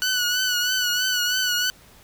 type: tone with vibrato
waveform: 15% pulse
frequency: 1480 Hz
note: F#6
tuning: in tune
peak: -14 dBFS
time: 0.02-1.7 s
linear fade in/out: 0 ms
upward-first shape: triangle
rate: 3.1 Hz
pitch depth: 54 cents each way
effects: pink hiss -51 dBFS RMS until 2.03 s